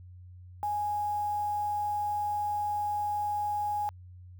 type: tone with quantisation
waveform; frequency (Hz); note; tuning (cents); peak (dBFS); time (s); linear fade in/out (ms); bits
sine; 830.6; G#5; 0; -28; 0.63-3.89; 0; 8
effects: added 90 Hz sine -46 dBFS peak until 4.39 s